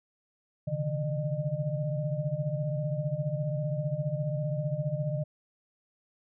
sine tone cluster, 129.1 / 142.9 / 157.9 / 606 Hz, C3 / D3 / D#3 / D#5, -23 / -47 / +26 / -46 cents, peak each -38 / -31 / -34 / -35 dBFS, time 0.67-5.24 s, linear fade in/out 10 ms, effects none

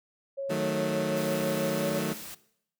sine tone with pitch glide, 549 to 563.8 Hz, C#5 to C#5, -17 to +29 cents, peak -30 dBFS, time 0.37-2 s, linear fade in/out 20 ms, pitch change +46 cents, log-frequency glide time 1.68-1.87 s
20% pulse chord, D# diminished, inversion none, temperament equal, 155.56 / 185 / 220 Hz, D#3 / F#3 / A3, 0 / 0 / 0 cents, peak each -28 dBFS, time 0.49-2.14 s, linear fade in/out 20 ms
white noise, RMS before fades -42 dBFS, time 1.16-2.35 s, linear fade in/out 10 ms
effects noise-tail reverb RT60 0.7 s tail -18 dB re dry

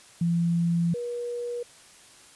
sine tone pair in turn, 170 / 480.8 Hz, F3 / B4, -46 / -46 cents, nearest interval octave + tritone, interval 1800 cents, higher second, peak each -21 / -29 dBFS, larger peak first, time 0.21-0.94 / 0.94-1.63 s, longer first, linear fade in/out 5 ms, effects white hiss -52 dBFS RMS until 2.35 s + resampled to 24000 Hz

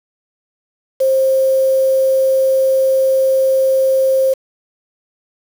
sine tone with quantisation, 530 Hz, C5, 22 cents sharp, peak -10 dBFS, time 1-4.34 s, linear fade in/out 10 ms, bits 5, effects none

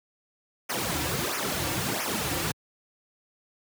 pink noise with flanger, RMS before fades -29 dBFS, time 0.69-2.52 s, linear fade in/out 10 ms, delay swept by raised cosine 0.24 to 4.84 ms, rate 1.5 Hz, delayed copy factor -0.95, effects high-pass 80 Hz 12 dB/octave

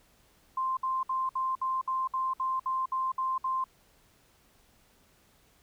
sine tone bursts, 1046.5 Hz, C6, in tune, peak -27 dBFS, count 12, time 0.57-3.641 s, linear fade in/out 5 ms, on 200 ms, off 61 ms, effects pink hiss -64 dBFS RMS until 5.62 s

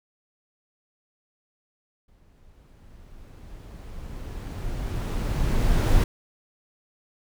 brown noise with exponential growth, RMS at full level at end -17 dBFS, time 2.08-6.04 s, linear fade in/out 5 ms, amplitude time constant 860 ms, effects none

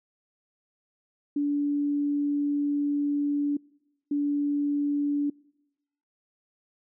sine tone pair in turn, 288.7 / 288.7 Hz, D4 / D4, -30 / -30 cents, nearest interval unison, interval 0 cents, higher neither, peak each -23 dBFS, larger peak neither, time 1.36-3.57 / 4.11-5.3 s, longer first, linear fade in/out 5 ms, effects noise-tail reverb RT60 1.0 s tail -26 dB re dry

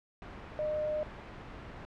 sine tone in noise, 609 Hz, D#5, 37 cents flat, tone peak -30 dBFS, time 0.59-1.03 s, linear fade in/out 0 ms, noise pink, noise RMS -45 dBFS, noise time 0.22-1.85 s, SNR +12 dB, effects low-pass 2000 Hz 12 dB/octave

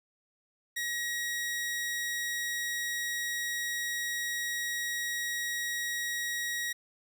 sawtooth tone, 1900 Hz, A#6, 33 cents sharp, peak -28 dBFS, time 0.76-6.73 s, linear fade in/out 10 ms, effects none

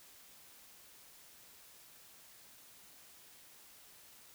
silence, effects white hiss -59 dBFS RMS until 4.34 s

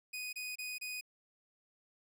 sawtooth tone bursts, 2489 Hz, D#7, in tune, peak -36 dBFS, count 4, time 0.13-1.011 s, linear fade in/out 10 ms, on 200 ms, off 27 ms, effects none

